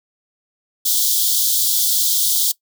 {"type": "high-pass noise", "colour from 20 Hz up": "white", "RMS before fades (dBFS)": -17, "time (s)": [0.85, 2.52], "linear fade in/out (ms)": 10, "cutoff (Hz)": 3200, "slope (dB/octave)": 96, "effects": ["noise-tail reverb RT60 0.1 s tail -20 dB re dry"]}